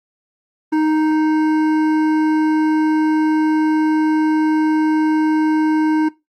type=tone with hard clipping; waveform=sine; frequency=311.1 Hz; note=D#4; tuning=in tune; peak=-15 dBFS; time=0.72-6.09 s; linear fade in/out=10 ms; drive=11 dB; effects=noise-tail reverb RT60 0.2 s tail -19 dB re dry + Opus 24 kbps